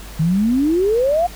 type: exponential sweep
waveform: sine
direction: up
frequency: 151.7 to 727 Hz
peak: -13 dBFS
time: 0.19-1.27 s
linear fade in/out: 10 ms
effects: added 50 Hz sine -34 dBFS peak until 1.35 s + pink hiss -38 dBFS RMS until 1.35 s